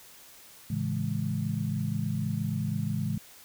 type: chord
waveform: sine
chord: A major seventh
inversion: none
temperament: equal with one note detuned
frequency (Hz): 110 / 138.59 / 164.81 / 208.9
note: A2 / C#3 / E3 / G#3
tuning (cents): 0 / 0 / 0 / +10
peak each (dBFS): -33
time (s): 0.7-3.18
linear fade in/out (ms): 5
effects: white hiss -52 dBFS RMS until 3.44 s